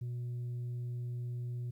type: tone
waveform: sine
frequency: 121.7 Hz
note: B2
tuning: 25 cents flat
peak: -33 dBFS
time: 0.01-1.71 s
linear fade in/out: 10 ms
effects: tanh soft clip ceiling -35 dBFS + 12-bit